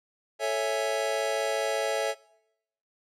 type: chord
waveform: square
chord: A major seventh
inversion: none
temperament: equal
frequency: 440 / 554.4 / 659.3 / 830.6 Hz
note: A4 / C#5 / E5 / G#5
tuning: 0 / 0 / 0 / 0 cents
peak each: -33 / -31 / -31 / -35 dBFS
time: 0.39-2.15 s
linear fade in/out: 50 ms
effects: noise-tail reverb RT60 0.8 s tail -22 dB re dry + low-pass 10000 Hz 12 dB/octave